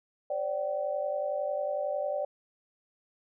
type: tone cluster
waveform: sine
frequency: 534 / 585 / 766 Hz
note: C5 / D5 / G5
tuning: +35 / -7 / -40 cents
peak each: -36 / -30 / -37 dBFS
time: 0.3-2.25 s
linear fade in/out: 5 ms
effects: none